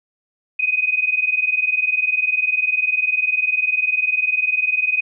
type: tone pair together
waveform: sine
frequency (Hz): 2495 / 2515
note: D#7 / D#7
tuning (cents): +4 / +18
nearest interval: unison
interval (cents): 14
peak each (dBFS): -19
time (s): 0.59-5.01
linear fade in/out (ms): 10
effects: none